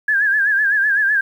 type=tone with vibrato; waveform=sine; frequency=1654 Hz; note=G#6; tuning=8 cents flat; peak=-13 dBFS; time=0.08-1.21 s; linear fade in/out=5 ms; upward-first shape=sine; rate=7.9 Hz; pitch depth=87 cents each way; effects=8-bit